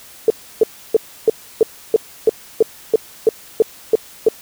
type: tone bursts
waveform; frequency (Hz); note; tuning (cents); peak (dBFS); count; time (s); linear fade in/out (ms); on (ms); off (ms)
sine; 443.2; A4; +13; -6; 13; 0.28-4.286; 2; 22; 310
effects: white hiss -41 dBFS RMS until 4.41 s